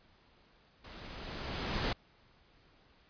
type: noise with level ramp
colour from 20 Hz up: pink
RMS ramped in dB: -50 to -32 dBFS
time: 0.84-1.93 s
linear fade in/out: 5 ms
effects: pink hiss -65 dBFS RMS until 3.09 s + resampled to 11025 Hz